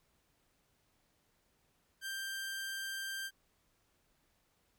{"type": "tone", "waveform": "sawtooth", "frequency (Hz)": 1578, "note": "G6", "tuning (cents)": 11, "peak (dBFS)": -35, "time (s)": [2.01, 3.31], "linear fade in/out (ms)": 50, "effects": ["pink hiss -75 dBFS RMS until 4.78 s"]}